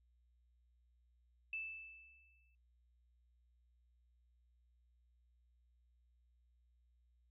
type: tone with exponential decay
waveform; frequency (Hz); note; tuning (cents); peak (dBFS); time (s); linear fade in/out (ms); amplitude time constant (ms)
sine; 2637; E7; 0; -39; 1.53-2.55; 2; 220
effects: noise-tail reverb RT60 0.1 s tail -20 dB re dry + added 60 Hz sine -70 dBFS peak until 7.3 s